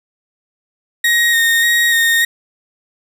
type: tone with vibrato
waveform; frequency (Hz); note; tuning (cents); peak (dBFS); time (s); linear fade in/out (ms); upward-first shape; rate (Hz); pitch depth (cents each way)
35% pulse; 1864.7; A#6; 0; -9; 1.04-2.25; 5; square; 1.7; 18
effects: none